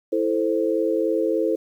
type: chord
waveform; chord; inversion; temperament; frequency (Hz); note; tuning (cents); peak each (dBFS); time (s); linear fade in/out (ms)
sine; A minor; second; equal; 329.6 / 440 / 523.3; E4 / A4 / C5; 0 / 0 / 0; -23 / -23 / -24; 0.12-1.56; 10
effects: 9-bit